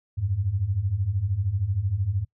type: beating tone pair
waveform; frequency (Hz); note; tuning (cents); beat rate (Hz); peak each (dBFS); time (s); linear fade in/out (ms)
sine; 89.1 / 102.1; F2 / G#2; +35 / -29; 13; -28 / -24; 0.17-2.25; 20
effects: noise-tail reverb RT60 0.1 s tail -23 dB re dry